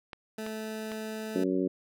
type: clicks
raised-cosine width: 0.3 ms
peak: -24 dBFS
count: 3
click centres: 0.132 / 0.465 / 0.918 s
type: tone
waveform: 20% pulse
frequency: 218.2 Hz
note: A3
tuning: 14 cents flat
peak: -30 dBFS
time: 0.38-1.44 s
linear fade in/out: 5 ms
type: harmonic tone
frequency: 93.2 Hz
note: F#2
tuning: 13 cents sharp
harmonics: 2 / 3 / 4 / 5 / 6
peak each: -33 / -29 / -30 / -37 / -38 dBFS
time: 1.35-1.68 s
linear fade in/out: 10 ms
effects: none